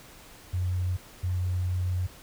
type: tone pair in turn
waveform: sine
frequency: 90.7 / 90.7 Hz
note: F#2 / F#2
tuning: -34 / -34 cents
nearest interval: unison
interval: 0 cents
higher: neither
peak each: -25 dBFS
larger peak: neither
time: 0.53-0.97 / 1.23-2.07 s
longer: second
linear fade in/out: 10 ms
effects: pink hiss -50 dBFS RMS until 2.22 s